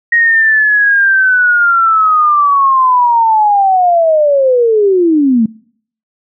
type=linear sweep; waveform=sine; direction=down; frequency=1883 to 213.3 Hz; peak=-6 dBFS; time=0.12-5.46 s; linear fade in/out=5 ms; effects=noise-tail reverb RT60 0.6 s tail -24 dB re dry